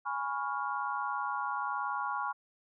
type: chord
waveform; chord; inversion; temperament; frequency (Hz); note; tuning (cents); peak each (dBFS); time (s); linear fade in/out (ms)
sine; C# dominant seventh; second; equal with one note detuned; 830.6 / 987.8 / 1108.7 / 1403.4; G#5 / B5 / C#6 / E#6; 0 / 0 / 0 / +8; -37 / -38 / -36 / -38; 0.05-2.33; 20
effects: none